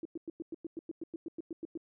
sine tone bursts, 329.6 Hz, E4, in tune, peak -36 dBFS, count 15, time 0.03-1.775 s, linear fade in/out 2 ms, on 23 ms, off 100 ms, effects none

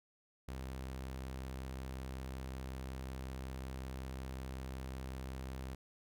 sawtooth tone, 65.41 Hz, C2, in tune, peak -38 dBFS, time 0.48-5.75 s, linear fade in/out 5 ms, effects none

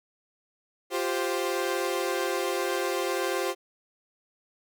sawtooth chord, F suspended second, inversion none, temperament equal with one note detuned, 351.5 / 392 / 523.3 Hz, F4 / G4 / C5, +11 / 0 / 0 cents, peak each -27 dBFS, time 0.9-3.55 s, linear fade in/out 50 ms, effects none

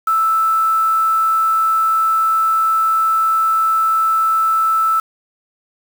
sine tone with quantisation, 1318.5 Hz, E6, in tune, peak -12 dBFS, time 0.07-5 s, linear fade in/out 5 ms, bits 5, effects none

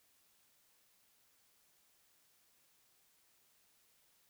silence, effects white hiss -72 dBFS RMS until 4.29 s

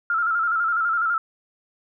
sine tone with vibrato, 1361 Hz, F6, 45 cents flat, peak -19 dBFS, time 0.1-1.18 s, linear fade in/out 2 ms, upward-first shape square, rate 12 Hz, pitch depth 56 cents each way, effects none

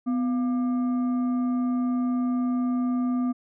sine tone with frequency modulation, 250 Hz, B3, 21 cents sharp, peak -22 dBFS, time 0.06-3.33 s, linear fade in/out 20 ms, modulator 944 Hz, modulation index 0.27, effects none

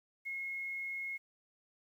sine tone with quantisation, 2164 Hz, C#7, 42 cents flat, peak -37 dBFS, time 0.25-1.18 s, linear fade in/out 20 ms, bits 11, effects none

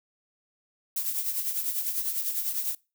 violet noise with tremolo, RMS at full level -27 dBFS, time 0.96-2.75 s, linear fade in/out 5 ms, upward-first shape triangle, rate 10 Hz, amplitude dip 65%, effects noise-tail reverb RT60 0.3 s tail -24 dB re dry

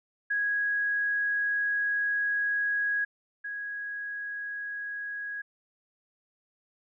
sine tone pair in turn, 1657 / 1657 Hz, G#6 / G#6, -4 / -4 cents, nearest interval unison, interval 0 cents, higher neither, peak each -25 / -33 dBFS, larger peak first, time 0.3-3.05 / 3.44-5.42 s, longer first, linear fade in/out 10 ms, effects none

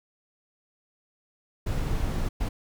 brown noise bursts at uneven times, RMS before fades -27 dBFS, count 2, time 1.66-2.29 / 2.4-2.49 s, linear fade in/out 10 ms, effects none

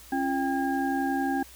sine tone cluster, 272.7 / 344 / 792 / 1628 Hz, C#4 / F4 / G5 / G#6, -28 / -26 / +18 / -35 cents, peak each -27 / -34 / -29 / -35 dBFS, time 0.12-1.43 s, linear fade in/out 5 ms, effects added 60 Hz sine -53 dBFS peak until 1.55 s + white hiss -50 dBFS RMS until 1.55 s

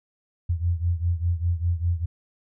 sine beating tone pair, 84.6 / 89.6 Hz, E2 / F2, +45 / +45 cents, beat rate 5 Hz, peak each -23 / -26 dBFS, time 0.49-2.06 s, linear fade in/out 10 ms, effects none

